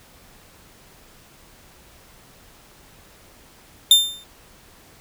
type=tone with exponential decay; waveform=40% pulse; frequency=3600 Hz; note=A7; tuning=39 cents sharp; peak=-5 dBFS; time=3.91-4.24 s; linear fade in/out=2 ms; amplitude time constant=71 ms; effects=pink hiss -50 dBFS RMS until 5 s